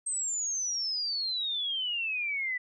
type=exponential sweep; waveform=sine; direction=down; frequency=8390 to 1964 Hz; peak=-29 dBFS; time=0.06-2.58 s; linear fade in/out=10 ms; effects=none